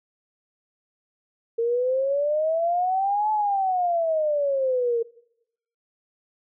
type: exponential two-way sweep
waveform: sine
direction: up then down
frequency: 456.5 to 865 to 456.5 Hz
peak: -20 dBFS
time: 1.58-5.03 s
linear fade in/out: 10 ms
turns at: 3.31 s
effects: noise-tail reverb RT60 0.8 s tail -22 dB re dry